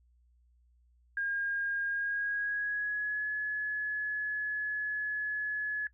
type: tone with pitch glide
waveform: sine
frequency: 1619 to 1701.5 Hz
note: G#6 to G#6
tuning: -45 to +41 cents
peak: -30 dBFS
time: 1.17-5.87 s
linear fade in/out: 2 ms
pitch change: +86 cents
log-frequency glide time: 1.88-3.28 s
effects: noise-tail reverb RT60 0.1 s tail -21 dB re dry + added 60 Hz sine -63 dBFS peak until 5.93 s